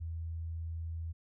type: tone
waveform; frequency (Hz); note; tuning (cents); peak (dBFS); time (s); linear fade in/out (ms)
sine; 82.2; E2; -4; -36; 0-1.13; 20
effects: none